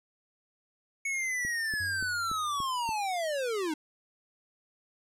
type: linear sweep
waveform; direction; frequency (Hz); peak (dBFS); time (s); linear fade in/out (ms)
square; down; 2221 to 293.7; -30; 1.05-3.74; 5
type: click train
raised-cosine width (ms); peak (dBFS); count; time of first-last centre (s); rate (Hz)
3; -29; 6; 1.45-2.891; 3.47
type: tone with exponential decay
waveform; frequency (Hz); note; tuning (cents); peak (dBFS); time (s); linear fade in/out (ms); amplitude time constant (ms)
triangle; 92.5; F#2; 0; -36; 1.8-3.05; 5; 270
effects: low-pass 11000 Hz 12 dB/octave